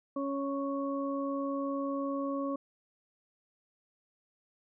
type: harmonic tone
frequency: 277.2 Hz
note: C#4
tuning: in tune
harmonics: 1 / 2 / 4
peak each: -33 / -36 / -39 dBFS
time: 0.16-2.56 s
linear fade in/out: 5 ms
effects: none